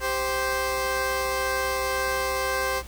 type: tone pair together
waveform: 15% pulse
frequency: 392 / 523.3 Hz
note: G4 / C5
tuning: 0 / 0 cents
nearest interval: perfect fourth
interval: 500 cents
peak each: -24 / -19 dBFS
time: 0-2.83 s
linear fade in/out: 50 ms
effects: added 61 Hz sine -39 dBFS peak until 2.87 s + pink hiss -46 dBFS RMS until 2.87 s